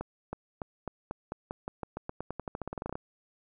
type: accelerating click train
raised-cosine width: 1 ms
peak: -21 dBFS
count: 25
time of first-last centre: 0.01-2.955 s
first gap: 320 ms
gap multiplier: 0.9
effects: none